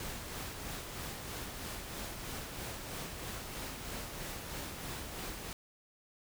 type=noise with tremolo; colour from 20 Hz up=pink; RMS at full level=-41 dBFS; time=0-5.53 s; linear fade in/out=2 ms; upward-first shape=sine; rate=3.1 Hz; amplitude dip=35%; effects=none